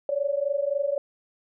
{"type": "tone pair together", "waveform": "sine", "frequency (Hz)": [554, 577.7], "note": ["C#5", "D5"], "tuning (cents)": [-1, -29], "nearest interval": "minor second", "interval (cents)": 72, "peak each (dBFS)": -26, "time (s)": [0.09, 0.98], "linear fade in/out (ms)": 2, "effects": []}